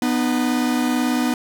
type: tone pair together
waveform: 45% pulse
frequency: 246.9 / 305.1 Hz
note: B3 / D#4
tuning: 0 / -34 cents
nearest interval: major third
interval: 366 cents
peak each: -19 / -23 dBFS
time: 0.02-1.34 s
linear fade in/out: 2 ms
effects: none